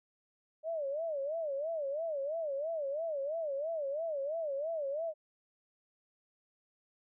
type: tone with vibrato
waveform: sine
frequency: 603 Hz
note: D5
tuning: 46 cents sharp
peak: -33 dBFS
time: 0.63-5.14 s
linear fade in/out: 50 ms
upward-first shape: sine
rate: 3 Hz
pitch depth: 180 cents each way
effects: none